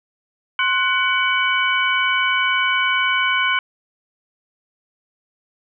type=tone cluster; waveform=sine; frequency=1056 / 1485 / 2265 / 2993 Hz; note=C6 / F#6 / C#7 / F#7; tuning=+16 / +6 / +37 / +19 cents; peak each=-22 / -20 / -21 / -23 dBFS; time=0.59-3.59 s; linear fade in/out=2 ms; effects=none